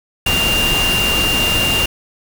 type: tone in noise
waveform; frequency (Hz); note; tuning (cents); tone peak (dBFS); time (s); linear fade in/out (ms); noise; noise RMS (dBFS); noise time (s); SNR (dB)
sine; 2794; F7; 0; -15; 0.26-1.86; 5; pink; -19; 0.26-1.86; +1
effects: none